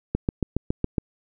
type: click train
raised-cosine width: 3 ms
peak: -9 dBFS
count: 7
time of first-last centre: 0.15-0.982 s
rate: 7.21 Hz
effects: none